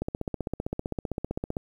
click train, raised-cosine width 2 ms, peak -16 dBFS, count 25, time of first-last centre 0.02-1.568 s, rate 15.5 Hz, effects 9-bit

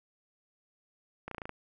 slowing click train, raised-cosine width 0.5 ms, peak -24 dBFS, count 7, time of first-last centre 1.28-1.493 s, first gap 33 ms, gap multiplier 1.03, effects none

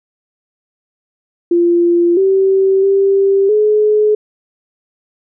sine tone with pitch steps, 345 / 385.4 / 392.5 / 424.1 Hz, F4 / G4 / G4 / G#4, -21 / -29 / +2 / +36 cents, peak -8 dBFS, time 1.51-4.15 s, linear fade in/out 5 ms, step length 660 ms, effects none

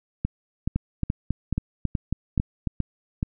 two click trains, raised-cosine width 5 ms, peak -11 / -11 dBFS, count 8 / 8, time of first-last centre 0.76-2.673 / 0.25-3.229 s, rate 3.66 / 2.35 Hz, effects none

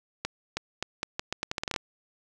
accelerating click train, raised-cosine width 0.2 ms, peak -12 dBFS, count 14, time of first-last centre 0.25-1.762 s, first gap 320 ms, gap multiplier 0.8, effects none

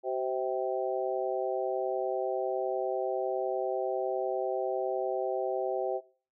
harmonic tone with a mistuned harmonic, 130 Hz, C3, 11 cents flat, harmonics 3 / 4 / 5 / 6, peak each -33 / -34 / -35 / -36 dBFS, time 0.03-6.01 s, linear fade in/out 50 ms, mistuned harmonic 3, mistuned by -39 cents, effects noise-tail reverb RT60 0.4 s tail -20 dB re dry

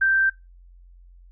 sine tone, 1566 Hz, G6, 2 cents flat, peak -16 dBFS, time 0.01-0.3 s, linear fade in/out 10 ms, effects noise-tail reverb RT60 0.2 s tail -19 dB re dry + added 44 Hz sine -46 dBFS peak until 1.31 s

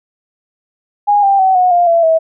sine tone with pitch steps, 822 / 789.9 / 759 / 729.4 / 700.9 / 673.5 / 647.2 Hz, G#5 / G5 / F#5 / F#5 / F5 / E5 / E5, -18 / +13 / +44 / -25 / +6 / +37 / -32 cents, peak -7 dBFS, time 1.07-2.19 s, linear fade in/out 20 ms, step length 160 ms, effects none

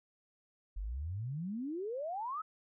sine exponential sweep, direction up, 43.65 to 1323 Hz, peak -36 dBFS, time 0.76-2.42 s, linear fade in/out 10 ms, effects none

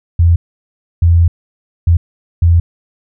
sine tone bursts at uneven times, 84.9 Hz, F2, 48 cents flat, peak -5 dBFS, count 4, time 0.19-0.36 / 1.02-1.28 / 1.87-1.97 / 2.42-2.6 s, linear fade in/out 5 ms, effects none

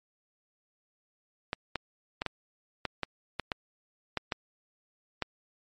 clicks, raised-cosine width 0.3 ms, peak -14 dBFS, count 11, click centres 1.531 / 1.757 / 2.219 / 2.263 / 2.853 / 3.033 / 3.397 / 3.518 / 4.173 / 4.322 / 5.223 s, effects MP3 48 kbps

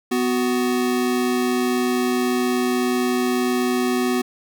square tone pair together, 249.1 / 370.8 Hz, B3 / F#4, +15 / +4 cents, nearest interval perfect fifth, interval 689 cents, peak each -21 / -23 dBFS, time 0.11-4.22 s, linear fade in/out 10 ms, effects none

